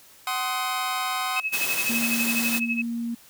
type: chord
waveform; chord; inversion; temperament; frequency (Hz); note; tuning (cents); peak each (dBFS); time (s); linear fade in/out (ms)
sawtooth; C diminished; second; just; 753.5 / 1046.5 / 1255.8; Gb5 / C6 / Eb6; +31 / 0 / +16; -26; 0.27-1.4; 2
type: tone with tremolo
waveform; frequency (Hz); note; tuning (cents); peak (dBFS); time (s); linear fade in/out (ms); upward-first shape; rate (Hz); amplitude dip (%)
sine; 2577; E7; -40; -22; 1.36-2.82; 5; sine; 12; 85
type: high-pass noise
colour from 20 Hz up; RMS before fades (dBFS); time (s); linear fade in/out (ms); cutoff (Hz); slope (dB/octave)
white; -28; 1.52-2.6; 20; 120; 24
type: tone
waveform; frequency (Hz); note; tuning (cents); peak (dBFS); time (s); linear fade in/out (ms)
sine; 233.6; A#3; +4; -26; 1.89-3.15; 10
effects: white hiss -52 dBFS RMS until 3.29 s